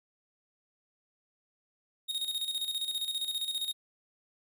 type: tone with tremolo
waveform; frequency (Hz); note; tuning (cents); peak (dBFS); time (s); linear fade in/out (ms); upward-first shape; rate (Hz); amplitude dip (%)
45% pulse; 3729; A#7; 0; -30; 2.08-3.73; 20; square; 15; 60
effects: none